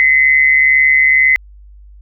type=tone with amplitude modulation; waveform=sine; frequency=2042 Hz; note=C7; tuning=43 cents flat; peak=-4 dBFS; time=0-1.36 s; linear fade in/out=0 ms; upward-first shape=sine; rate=142 Hz; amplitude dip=65%; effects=added 50 Hz sine -36 dBFS peak until 2.01 s